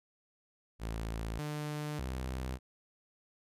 sawtooth tone with pitch steps, 55.6 / 149.7 / 64.2 Hz, A1 / D3 / C2, +19 / +33 / -32 cents, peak -32 dBFS, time 0.79-2.59 s, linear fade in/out 50 ms, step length 600 ms, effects resampled to 32000 Hz

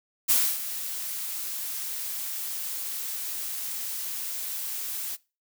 blue noise with ADSR envelope, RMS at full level -20 dBFS, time 0.28-5.17 s, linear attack 23 ms, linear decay 270 ms, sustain -13 dB, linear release 31 ms, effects noise-tail reverb RT60 0.3 s tail -22 dB re dry

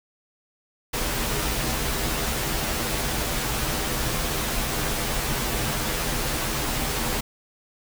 pink noise with comb filter, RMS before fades -26 dBFS, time 0.93-7.21 s, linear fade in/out 10 ms, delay 11 ms, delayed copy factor -0.7, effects none

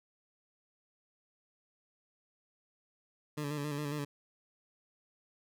20% pulse tone with vibrato, 146.6 Hz, D3, 3 cents flat, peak -30 dBFS, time 3.37-4.05 s, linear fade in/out 10 ms, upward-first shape square, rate 7.3 Hz, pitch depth 40 cents each way, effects none

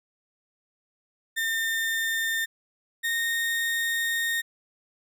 35% pulse tone pair in turn, 1810 / 1845.9 Hz, A6 / A#6, +48 / -18 cents, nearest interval unison, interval 34 cents, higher second, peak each -23 dBFS, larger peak neither, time 1.36-2.46 / 3.03-4.42 s, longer second, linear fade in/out 20 ms, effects none

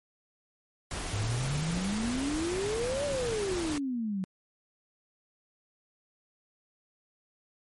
pink noise, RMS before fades -36 dBFS, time 0.91-3.78 s, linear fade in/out 2 ms
sine exponential two-way sweep, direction up then down, 98 to 587.3 to 183 Hz, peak -29 dBFS, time 1.13-4.24 s, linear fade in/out 0 ms, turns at 3.05 s
effects MP3 48 kbps

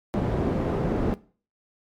white low-pass noise, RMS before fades -25 dBFS, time 0.14-1.14 s, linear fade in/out 0 ms, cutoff 390 Hz, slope 12 dB/octave, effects noise-tail reverb RT60 0.4 s tail -19 dB re dry + MP3 96 kbps

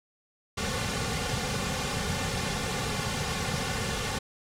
pink noise with comb filter, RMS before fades -30 dBFS, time 0.57-4.19 s, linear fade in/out 10 ms, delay 3.1 ms, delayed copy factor -1, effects low-pass 8000 Hz 12 dB/octave

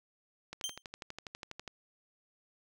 click train, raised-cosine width 0.2 ms, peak -25 dBFS, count 15, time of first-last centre 0.53-1.678 s, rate 12.2 Hz
25% pulse tone with exponential decay, 3147 Hz, G7, 6 cents sharp, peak -27 dBFS, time 0.64-0.82 s, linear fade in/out 0 ms, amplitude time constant 37 ms
effects none

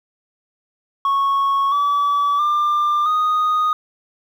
sine tone with pitch steps, 1104 / 1147.6 / 1192.8 / 1239.9 Hz, C#6 / D6 / D6 / D#6, -7 / -40 / +27 / -6 cents, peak -12 dBFS, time 1.05-3.73 s, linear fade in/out 2 ms, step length 670 ms, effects tanh soft clip ceiling -14 dBFS + 8-bit

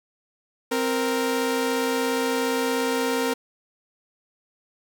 sawtooth tone pair together, 261.6 / 466.1 Hz, C4 / A#4, 0 / 0 cents, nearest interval minor seventh, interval 1000 cents, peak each -22 / -20 dBFS, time 0.71-3.34 s, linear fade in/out 10 ms, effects none

